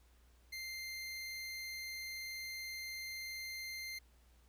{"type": "tone", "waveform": "25% pulse", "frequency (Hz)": 2093, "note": "C7", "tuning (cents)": 0, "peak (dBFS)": -39, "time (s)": [0.52, 3.99], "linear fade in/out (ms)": 10, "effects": ["added 60 Hz sine -64 dBFS peak until 4.48 s", "pink hiss -72 dBFS RMS until 4.48 s"]}